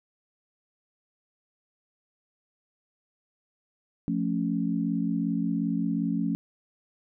sine chord, F augmented, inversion none, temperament equal, 174.61 / 220 / 277.2 Hz, F3 / A3 / C#4, 0 / 0 / 0 cents, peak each -29 dBFS, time 4.08-6.35 s, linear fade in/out 0 ms, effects none

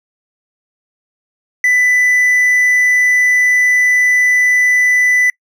triangle tone, 1991 Hz, B6, 14 cents sharp, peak -7 dBFS, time 1.64-5.3 s, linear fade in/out 2 ms, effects noise-tail reverb RT60 0.1 s tail -26 dB re dry

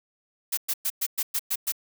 blue noise bursts, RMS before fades -26 dBFS, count 8, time 0.52-1.722 s, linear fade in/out 10 ms, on 54 ms, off 110 ms, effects none

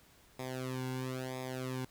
sawtooth tone with flanger, 129 Hz, C3, 24 cents flat, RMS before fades -39 dBFS, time 0.39-1.85 s, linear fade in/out 5 ms, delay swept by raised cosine 0.68 to 1.64 ms, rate 1 Hz, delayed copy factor -1, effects pink hiss -63 dBFS RMS until 1.9 s

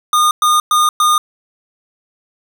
square tone bursts, 1221 Hz, D#6, 33 cents flat, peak -10 dBFS, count 4, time 0.13-1.18 s, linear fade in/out 2 ms, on 180 ms, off 110 ms, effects none

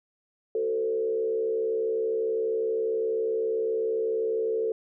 sine tone with frequency modulation, 447 Hz, A4, 27 cents sharp, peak -24 dBFS, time 0.55-4.72 s, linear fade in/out 2 ms, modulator 67.6 Hz, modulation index 0.7, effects none

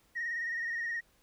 sine tone with vibrato, 1864.7 Hz, A#6, in tune, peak -31 dBFS, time 0.15-1.01 s, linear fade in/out 20 ms, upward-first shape sine, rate 19 Hz, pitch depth 41 cents each way, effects tanh soft clip ceiling -29 dBFS + pink hiss -68 dBFS RMS until 1.22 s

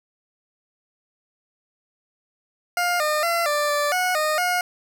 20% pulse tone with pitch steps, 706 / 607 / 680 / 590 / 585 / 731 / 615 / 718 Hz, F5 / D#5 / F5 / D5 / D5 / F#5 / D#5 / F5, +19 / -43 / -46 / +8 / -7 / -21 / -20 / +48 cents, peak -15 dBFS, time 2.77-4.61 s, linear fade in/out 2 ms, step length 230 ms, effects none

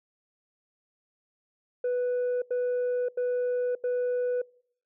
sine tone bursts, 493.9 Hz, B4, in tune, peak -22 dBFS, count 4, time 1.84-4.418 s, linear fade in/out 5 ms, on 580 ms, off 86 ms, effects noise-tail reverb RT60 0.6 s tail -26 dB re dry + tanh soft clip ceiling -24 dBFS

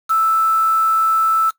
sine tone with quantisation, 1318.5 Hz, E6, in tune, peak -12 dBFS, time 0.09-1.51 s, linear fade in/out 20 ms, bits 5, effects noise-tail reverb RT60 0.1 s tail -17 dB re dry

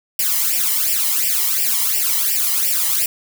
blue noise with flanger, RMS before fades -18 dBFS, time 0.19-3.06 s, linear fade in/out 2 ms, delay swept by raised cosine 0.38 to 1.01 ms, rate 2.8 Hz, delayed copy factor +1, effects none

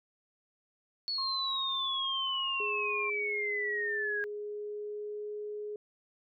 sine exponential sweep, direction down, 4435 to 1627 Hz, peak -31 dBFS, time 1.08-4.24 s, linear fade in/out 0 ms
sine tone, 1074 Hz, C6, 45 cents sharp, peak -36 dBFS, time 1.18-3.1 s, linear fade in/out 5 ms
sine tone with pitch glide, 415.3 to 418.9 Hz, G#4 to G#4, 0 to +15 cents, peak -36 dBFS, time 2.6-5.76 s, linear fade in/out 2 ms, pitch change +15 cents, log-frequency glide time 4.09-5.31 s
effects none

